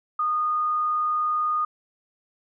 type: tone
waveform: sine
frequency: 1229 Hz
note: D#6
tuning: 22 cents flat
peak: -21 dBFS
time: 0.19-1.65 s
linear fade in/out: 5 ms
effects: none